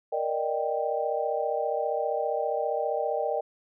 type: chord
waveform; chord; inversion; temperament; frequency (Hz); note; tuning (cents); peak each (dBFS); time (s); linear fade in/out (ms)
sine; Eb major seventh; second; equal; 466.2 / 587.3 / 622.3 / 784; Bb4 / D5 / Eb5 / G5; 0 / 0 / 0 / 0; -31; 0.12-3.41; 10
effects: none